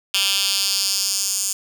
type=tone with high-pass filter sweep; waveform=10% pulse; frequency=196.5 Hz; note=G3; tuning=4 cents sharp; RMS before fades=-21 dBFS; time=0.14-1.53 s; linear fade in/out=2 ms; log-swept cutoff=3200 to 7000 Hz; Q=2.2; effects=none